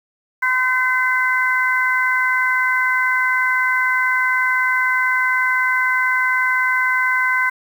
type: harmonic tone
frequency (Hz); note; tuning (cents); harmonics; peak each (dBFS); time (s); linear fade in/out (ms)
511; C5; -41; 2 / 3 / 4; -21 / -18 / -19; 0.42-7.5; 10
effects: 7-bit